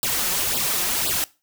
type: noise with flanger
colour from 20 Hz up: white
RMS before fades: -23 dBFS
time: 0.03-1.24 s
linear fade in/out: 0 ms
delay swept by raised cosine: 0.23 to 5.63 ms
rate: 1.9 Hz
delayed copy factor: +1
effects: noise-tail reverb RT60 0.3 s tail -21 dB re dry